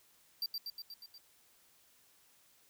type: tone with echo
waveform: square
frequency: 4699 Hz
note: D8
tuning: in tune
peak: -34 dBFS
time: 0.42-0.46 s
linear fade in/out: 2 ms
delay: 120 ms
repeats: 6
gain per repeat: -3 dB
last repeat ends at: 1.18 s
effects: white hiss -67 dBFS RMS until 2.69 s